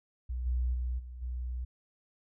sine tone with level steps, 61.74 Hz, B1, in tune, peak -32 / -27 / -30 / -41 / -33 dBFS, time 0.29-1.65 s, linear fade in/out 10 ms, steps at 0.45 / 0.73 / 0.98 / 1.21 s, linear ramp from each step 20 ms, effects none

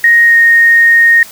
sine tone with pitch glide, 1870 to 1856 Hz, A#6 to A#6, +5 to -8 cents, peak -3 dBFS, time 0.04-1.23 s, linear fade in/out 2 ms, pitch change -13 cents, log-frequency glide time 0.25-0.36 s, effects white hiss -33 dBFS RMS until 1.31 s

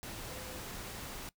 sine tone in noise, 513 Hz, C5, 34 cents flat, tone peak -50 dBFS, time 0.29-0.6 s, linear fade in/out 0 ms, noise pink, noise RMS -44 dBFS, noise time 0.03-1.29 s, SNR -9 dB, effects noise-tail reverb RT60 0.1 s tail -20 dB re dry

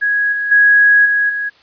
sine tone with level steps, 1661.2 Hz, G#6, in tune, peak -12 / -16 / -6 / -11 / -17 dBFS, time 0.01-1.5 s, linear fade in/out 20 ms, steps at 0.32 / 0.51 / 1.05 / 1.29 s, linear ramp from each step 10 ms, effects white hiss -49 dBFS RMS until 1.62 s + resampled to 11025 Hz

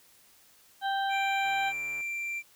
harmonic tone, 784 Hz, G5, in tune, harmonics 1 / 2 / 4 / 5, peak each -28 / -34 / -40 / -42 dBFS, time 0.81-1.73 s, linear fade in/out 50 ms
triangle tone, 2359 Hz, D7, 7 cents sharp, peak -30 dBFS, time 1.09-2.43 s, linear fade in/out 50 ms
click train, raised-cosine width 0.5 ms, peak -37 dBFS, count 82, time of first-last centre 1.45-2.009 s, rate 145 Hz
effects white hiss -60 dBFS RMS until 2.55 s

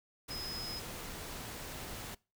sine tone in noise, 5090 Hz, D#8, 39 cents sharp, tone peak -40 dBFS, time 0.3-0.8 s, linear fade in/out 10 ms, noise pink, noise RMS -44 dBFS, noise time 0.28-2.15 s, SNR +1 dB, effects noise-tail reverb RT60 0.3 s tail -23 dB re dry

